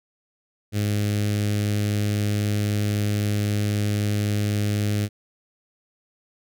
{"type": "tone with notch filter", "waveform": "sawtooth", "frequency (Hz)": 103.83, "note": "G#2", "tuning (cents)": 0, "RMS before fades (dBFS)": -23, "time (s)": [0.72, 5.09], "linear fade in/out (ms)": 50, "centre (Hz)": 970, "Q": 0.62, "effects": []}